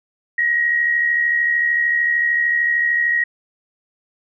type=tone pair together; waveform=sine; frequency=1891 / 1964.3 Hz; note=A#6 / B6; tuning=+24 / -10 cents; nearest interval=minor second; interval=66 cents; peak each=-15 / -25 dBFS; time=0.38-3.24 s; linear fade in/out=5 ms; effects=none